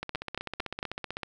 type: two click trains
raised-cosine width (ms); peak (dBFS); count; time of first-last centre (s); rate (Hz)
0.3; -15 / -18; 4 / 20; 0.15-0.829 / 0.03-1.233; 4.42 / 15.8
effects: none